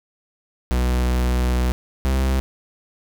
45% pulse tone pair in turn, 62 / 65.56 Hz, B1 / C2, +7 / +4 cents, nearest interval minor second, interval 97 cents, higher second, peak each -17 dBFS, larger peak neither, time 0.71-1.72 / 2.05-2.4 s, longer first, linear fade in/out 0 ms, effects none

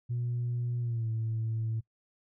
sine tone with pitch glide, 120.8 to 112.06 Hz, B2 to A2, -38 to +32 cents, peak -28 dBFS, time 0.09-1.81 s, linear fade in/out 20 ms, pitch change -130 cents, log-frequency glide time 0.8-1.08 s, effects noise-tail reverb RT60 0.1 s tail -22 dB re dry + tanh soft clip ceiling -26 dBFS

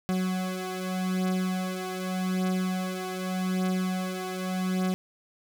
40% pulse beating tone pair, 185 / 185.84 Hz, F#3 / F#3, 0 / +8 cents, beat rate 0.84 Hz, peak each -28 / -31 dBFS, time 0.09-4.94 s, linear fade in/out 0 ms, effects none

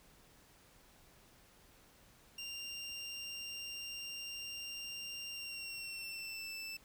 25% pulse tone with pitch glide, 2786 to 2648 Hz, F7 to E7, -5 to +7 cents, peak -39 dBFS, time 2.38-6.77 s, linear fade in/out 5 ms, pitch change -88 cents, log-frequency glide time 5.32-6.54 s, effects pink hiss -64 dBFS RMS until 6.84 s

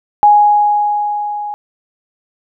sine tone with level ramp, 830.6 Hz, G#5, in tune, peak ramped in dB -3 to -20 dBFS, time 0.23-1.54 s, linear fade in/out 0 ms, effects none

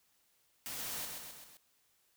white noise with echo, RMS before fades -42 dBFS, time 0.66-1.05 s, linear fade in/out 0 ms, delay 130 ms, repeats 4, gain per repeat -4 dB, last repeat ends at 1.57 s, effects white hiss -73 dBFS RMS until 2.16 s

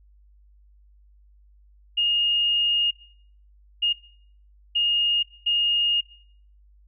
sine tone bursts at uneven times, 2846 Hz, F7, 32 cents sharp, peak -19 dBFS, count 4, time 1.97-2.91 / 3.82-3.93 / 4.75-5.23 / 5.46-6.01 s, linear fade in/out 10 ms, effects noise-tail reverb RT60 0.6 s tail -19 dB re dry + added 50 Hz sine -52 dBFS peak until 6.87 s

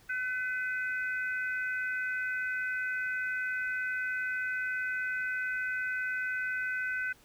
harmonic tone, 505 Hz, B4, 39 cents sharp, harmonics 3 / 4 / 5, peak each -31 / -42 / -42 dBFS, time 0.09-7.13 s, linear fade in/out 10 ms, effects pink hiss -61 dBFS RMS until 7.24 s

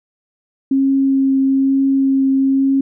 sine tone with vibrato, 270 Hz, C#4, 45 cents flat, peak -11 dBFS, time 0.71-2.81 s, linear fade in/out 5 ms, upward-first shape triangle, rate 1.1 Hz, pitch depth 11 cents each way, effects none

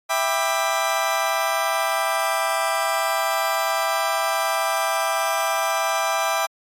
30% pulse chord, E minor seventh, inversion none, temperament just, 659.3 / 791.1 / 988.9 / 1186.7 Hz, E5 / G5 / B5 / D6, 0 / +16 / +2 / +18 cents, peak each -22 / -23 / -25 / -23 dBFS, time 0.09-6.47 s, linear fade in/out 20 ms, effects AAC 48 kbps

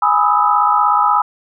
sine chord, E major seventh, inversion first, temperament equal with one note detuned, 830.6 / 987.8 / 1244.5 / 1301.1 Hz, G#5 / B5 / D#6 / E6, 0 / 0 / 0 / -23 cents, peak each -16 dBFS, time 0.02-1.22 s, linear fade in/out 5 ms, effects none

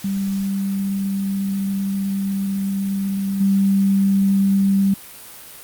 sine tone with level steps, 196 Hz, G3, in tune, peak -19 / -13 dBFS, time 0.04-4.94 s, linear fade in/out 5 ms, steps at 3.4 s, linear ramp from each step 10 ms, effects white hiss -39 dBFS RMS until 5.63 s + Opus 48 kbps

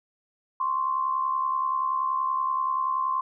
sine tone pair together, 1046.5 / 1117 Hz, C6 / C#6, 0 / +13 cents, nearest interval minor second, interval 113 cents, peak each -24 / -31 dBFS, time 0.6-3.21 s, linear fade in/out 5 ms, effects none

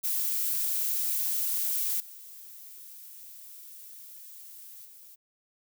violet noise with level steps, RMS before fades -29 / -47 / -51 dBFS, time 0.03-5.16 s, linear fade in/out 20 ms, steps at 2 / 4.85 s, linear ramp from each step 2 ms, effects none

